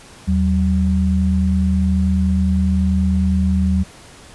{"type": "tone pair together", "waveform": "sine", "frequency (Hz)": [79.4, 188.85], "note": ["D#2", "F#3"], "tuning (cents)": [36, 36], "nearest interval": "octave + minor third", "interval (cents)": 1500, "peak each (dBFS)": -16, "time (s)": [0.27, 3.84], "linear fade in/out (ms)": 20, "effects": ["pink hiss -42 dBFS RMS until 4.34 s", "resampled to 24000 Hz"]}